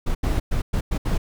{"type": "noise bursts at uneven times", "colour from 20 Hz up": "brown", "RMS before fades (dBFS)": -21, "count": 6, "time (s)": [[0.06, 0.15], [0.23, 0.4], [0.51, 0.62], [0.73, 0.81], [0.91, 0.98], [1.05, 1.18]], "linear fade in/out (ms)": 10, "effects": []}